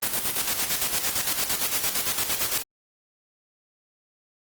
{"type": "noise with tremolo", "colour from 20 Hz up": "white", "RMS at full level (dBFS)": -24, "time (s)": [0.02, 2.63], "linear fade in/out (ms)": 10, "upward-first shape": "square", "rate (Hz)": 8.8, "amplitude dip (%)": 55, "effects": ["Opus 24 kbps"]}